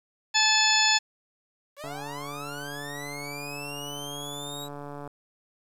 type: harmonic tone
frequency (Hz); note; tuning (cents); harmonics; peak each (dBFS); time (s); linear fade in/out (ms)
867; A5; -26; 1 / 2 / 3 / 4 / 5 / 6 / 8; -27 / -27 / -27 / -27 / -27 / -27 / -27; 0.34-0.99; 20
type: linear sweep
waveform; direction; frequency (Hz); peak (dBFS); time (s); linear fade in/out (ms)
sawtooth; up; 540 to 3869; -34; 1.76-4.69; 50
type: click train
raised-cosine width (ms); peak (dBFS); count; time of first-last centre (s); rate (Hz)
1; -26; 467; 1.84-5.076; 144
effects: resampled to 32000 Hz + 9-bit